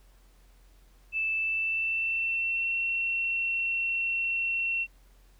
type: tone with pitch glide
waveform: sine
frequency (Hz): 2637 to 2717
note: E7 to F7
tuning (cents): 0 to -48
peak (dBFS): -26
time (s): 1.12-4.87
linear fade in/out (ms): 50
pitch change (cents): +52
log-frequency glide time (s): 1.34-2.76
effects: added 44 Hz sine -55 dBFS peak until 5.39 s + pink hiss -65 dBFS RMS until 5.39 s